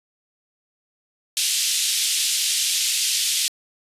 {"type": "band-pass noise", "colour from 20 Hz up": "pink", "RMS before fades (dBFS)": -22, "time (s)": [1.37, 3.48], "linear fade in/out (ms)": 0, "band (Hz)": [3000, 11000], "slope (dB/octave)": 24, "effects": ["resampled to 32000 Hz"]}